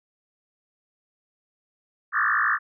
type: tone with frequency modulation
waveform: sine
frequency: 1480 Hz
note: F#6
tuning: in tune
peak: -19 dBFS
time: 2.12-2.59 s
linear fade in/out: 50 ms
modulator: 55.4 Hz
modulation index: 6.2
effects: none